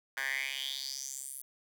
10% pulse tone with high-pass filter sweep, 135.1 Hz, C#3, 44 cents flat, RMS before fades -38 dBFS, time 0.17-1.42 s, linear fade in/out 2 ms, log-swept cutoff 1500 to 11000 Hz, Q 5.1, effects none

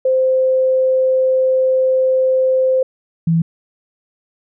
sine tone pair in turn, 520 / 165.17 Hz, C5 / E3, -11 / +4 cents, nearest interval octave + minor sixth, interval 1985 cents, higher first, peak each -11 dBFS, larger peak neither, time 0.05-2.83 / 3.27-3.42 s, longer first, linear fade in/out 5 ms, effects none

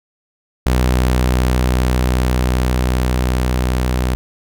sawtooth tone with level ramp, 62.6 Hz, B1, 24 cents sharp, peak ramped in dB -8 to -11 dBFS, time 0.66-4.15 s, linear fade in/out 0 ms, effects none

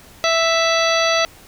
harmonic tone with a mistuned harmonic, 659.3 Hz, E5, in tune, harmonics 1 / 2 / 3 / 4 / 5 / 6 / 7 / 9, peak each -18 / -21 / -23 / -24 / -25 / -26 / -26 / -28 dBFS, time 0.24-1.25 s, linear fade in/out 0 ms, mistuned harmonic 5, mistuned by +37 cents, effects pink hiss -45 dBFS RMS until 1.47 s

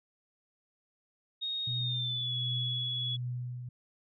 sine tone with pitch glide, 3729 to 3380 Hz, A#7 to G#7, 0 to +30 cents, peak -32 dBFS, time 1.41-3.17 s, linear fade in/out 20 ms, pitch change -170 cents, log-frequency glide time 1.77-2.34 s
sine tone with tremolo, 123.47 Hz, B2, in tune, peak -32 dBFS, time 1.67-3.69 s, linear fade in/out 5 ms, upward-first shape triangle, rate 1.4 Hz, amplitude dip 55%
effects none

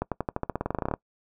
accelerating click train, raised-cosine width 1 ms, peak -13 dBFS, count 18, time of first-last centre 0.02-0.939 s, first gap 97 ms, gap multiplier 0.92, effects noise-tail reverb RT60 0.1 s tail -22 dB re dry

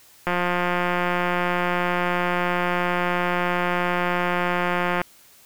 click train, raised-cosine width 0.5 ms, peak -8 dBFS, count 841, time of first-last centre 0.27-5.016 s, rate 177 Hz, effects white hiss -52 dBFS RMS until 5.45 s

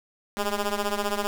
10% pulse ring-modulated tone, 204.6 Hz, G#3, 26 cents flat, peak -14 dBFS, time 0.37-1.27 s, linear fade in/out 0 ms, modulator 197 Hz, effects none

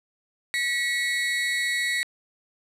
35% pulse tone pair together, 1934.1 / 2200 Hz, B6 / C#7, -37 / -14 cents, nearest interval major second, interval 223 cents, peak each -23 / -27 dBFS, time 0.54-2.03 s, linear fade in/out 0 ms, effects low-pass 10000 Hz 12 dB/octave

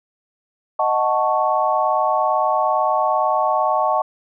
sine chord, D# half-diminished seventh, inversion none, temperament equal, 622.3 / 740 / 880 / 1108.7 Hz, D#5 / F#5 / A5 / C#6, 0 / 0 / 0 / 0 cents, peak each -21 dBFS, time 0.79-4.02 s, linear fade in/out 5 ms, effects none

